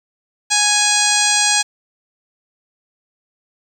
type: harmonic tone with a mistuned harmonic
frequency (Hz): 830.6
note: G#5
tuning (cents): 0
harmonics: 1 / 2 / 3 / 4 / 5 / 6 / 7 / 8 / 9 / 10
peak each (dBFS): -22 / -22 / -22 / -22 / -22 / -22 / -22 / -22 / -22 / -22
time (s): 0.5-1.63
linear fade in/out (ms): 20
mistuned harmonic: 6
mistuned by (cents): -49
effects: 7-bit